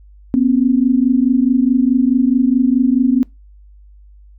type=tone pair together; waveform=sine; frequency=244 / 268.7 Hz; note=B3 / C4; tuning=-21 / +46 cents; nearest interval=major second; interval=167 cents; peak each=-13 dBFS; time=0.34-3.23 s; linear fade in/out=0 ms; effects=noise-tail reverb RT60 0.2 s tail -23 dB re dry + added 50 Hz sine -40 dBFS peak until 4.38 s